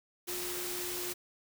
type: tone in noise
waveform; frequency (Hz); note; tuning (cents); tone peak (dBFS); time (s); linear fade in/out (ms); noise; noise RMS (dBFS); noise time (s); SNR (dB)
sine; 356.2; F4; +34; -41; 0.27-1.14; 20; white; -38; 0.27-1.14; -6
effects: none